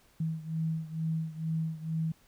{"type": "beating tone pair", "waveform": "sine", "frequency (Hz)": [160, 162.2], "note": ["D#3", "E3"], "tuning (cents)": [49, -28], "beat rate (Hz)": 2.2, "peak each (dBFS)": [-32, -35], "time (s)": [0.2, 2.12], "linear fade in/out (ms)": 5, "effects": ["pink hiss -64 dBFS RMS until 2.27 s"]}